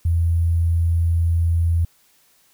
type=tone with sample-and-hold; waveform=sine; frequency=84 Hz; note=E2; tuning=33 cents sharp; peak=-15 dBFS; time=0.05-1.85 s; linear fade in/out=5 ms; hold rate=11025 Hz; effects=white hiss -58 dBFS RMS until 2.53 s